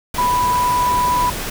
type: tone in noise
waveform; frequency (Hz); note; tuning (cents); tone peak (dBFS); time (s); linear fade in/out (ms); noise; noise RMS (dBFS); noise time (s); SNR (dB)
sine; 987.8; B5; 0; -14; 0.18-1.3; 5; pink; -25; 0.14-1.5; +8
effects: none